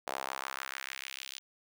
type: tone with high-pass filter sweep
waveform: sawtooth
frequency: 66.7 Hz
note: C2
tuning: 34 cents sharp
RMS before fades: -41 dBFS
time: 0.07-1.39 s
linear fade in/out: 0 ms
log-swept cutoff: 670 to 3600 Hz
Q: 1.7
effects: none